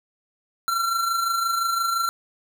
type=tone with amplitude modulation; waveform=square; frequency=1361 Hz; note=F6; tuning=45 cents flat; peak=-20 dBFS; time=0.68-2.09 s; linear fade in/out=0 ms; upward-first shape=sine; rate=25.8 Hz; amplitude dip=45%; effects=none